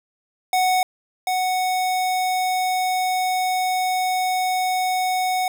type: tone pair in turn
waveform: square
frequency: 740 / 740 Hz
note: F#5 / F#5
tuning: 0 / 0 cents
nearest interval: unison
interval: 0 cents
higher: neither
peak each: -17 / -20 dBFS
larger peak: first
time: 0.53-0.83 / 1.27-5.48 s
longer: second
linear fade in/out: 2 ms
effects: 9-bit